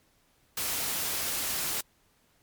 white noise, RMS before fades -31 dBFS, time 0.57-1.81 s, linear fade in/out 5 ms, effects pink hiss -67 dBFS RMS until 2.42 s + MP3 96 kbps

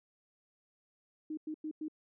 sine tone bursts, 309.8 Hz, D#4, 7 cents flat, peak -36 dBFS, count 4, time 1.3-1.883 s, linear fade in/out 5 ms, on 73 ms, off 97 ms, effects none

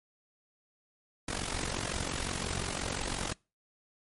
pink noise with amplitude modulation, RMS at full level -31 dBFS, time 1.28-3.33 s, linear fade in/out 5 ms, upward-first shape sine, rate 45.7 Hz, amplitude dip 80%, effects noise-tail reverb RT60 0.3 s tail -26 dB re dry + MP3 48 kbps

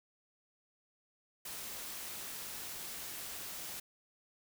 white noise, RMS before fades -44 dBFS, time 1.45-3.8 s, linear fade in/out 5 ms, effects none

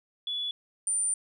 sine tone pair in turn, 3420 / 9104 Hz, A7 / C#9, -50 / +45 cents, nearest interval octave + perfect fourth, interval 1695 cents, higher second, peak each -29 / -24 dBFS, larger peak second, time 0.27-0.51 / 0.87-1.14 s, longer second, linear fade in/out 2 ms, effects tanh soft clip ceiling -21 dBFS

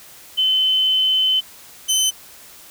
sine / 20% pulse tone pair in turn, 3052 / 3052 Hz, G7 / G7, -47 / -47 cents, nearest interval unison, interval 0 cents, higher neither, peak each -14 / -10 dBFS, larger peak second, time 0.37-1.41 / 1.88-2.11 s, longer first, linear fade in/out 20 ms, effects white hiss -43 dBFS RMS until 2.7 s

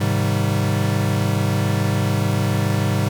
square chord, Ab major seventh, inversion none, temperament equal, 103.83 / 130.81 / 155.56 / 196 Hz, Ab2 / C3 / Eb3 / G3, 0 / 0 / 0 / 0 cents, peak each -21 / -24 / -27 / -25 dBFS, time 0-3.09 s, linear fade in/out 10 ms, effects none

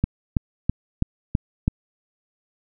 click train, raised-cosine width 5 ms, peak -6 dBFS, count 6, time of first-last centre 0.04-1.679 s, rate 3.05 Hz, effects none

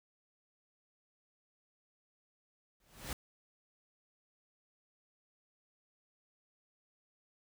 pink noise with exponential growth, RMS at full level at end -37 dBFS, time 2.8-3.13 s, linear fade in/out 2 ms, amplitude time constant 71 ms, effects none

